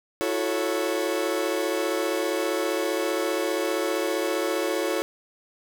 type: chord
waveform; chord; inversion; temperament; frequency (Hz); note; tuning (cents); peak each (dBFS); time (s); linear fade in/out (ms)
40% pulse; F# minor seventh; third; equal with one note detuned; 329.6 / 364.7 / 440 / 554.4; E4 / F#4 / A4 / C#5; 0 / -25 / 0 / 0; -29 / -29 / -29 / -28; 0.21-5.02; 0
effects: none